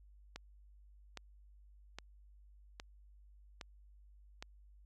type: click train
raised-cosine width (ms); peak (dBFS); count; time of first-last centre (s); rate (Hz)
0.2; -27; 6; 0.36-4.425; 1.23
effects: added 50 Hz sine -58 dBFS peak until 4.85 s